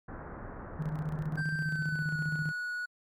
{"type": "low-pass noise", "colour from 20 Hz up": "pink", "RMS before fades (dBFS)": -43, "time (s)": [0.08, 1.41], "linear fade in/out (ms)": 5, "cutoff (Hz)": 1700, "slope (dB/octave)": 48}
{"type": "tone with tremolo", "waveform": "sine", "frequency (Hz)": 154, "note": "D#3", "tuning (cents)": -17, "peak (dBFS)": -29, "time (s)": [0.79, 2.52], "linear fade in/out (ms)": 10, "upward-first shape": "square", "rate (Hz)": 15, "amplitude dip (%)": 60}
{"type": "tone with pitch glide", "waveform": "triangle", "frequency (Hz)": [1568, 1463], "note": ["G6", "F#6"], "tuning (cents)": [0, -20], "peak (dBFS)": -31, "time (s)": [1.37, 2.86], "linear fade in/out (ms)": 10, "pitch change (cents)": -120, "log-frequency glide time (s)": [1.58, 2.15]}
{"effects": ["MP3 64 kbps"]}